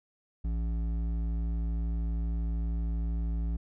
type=tone with hard clipping; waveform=triangle; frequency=56.4 Hz; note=A1; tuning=44 cents sharp; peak=-30 dBFS; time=0.44-3.57 s; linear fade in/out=10 ms; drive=13 dB; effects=none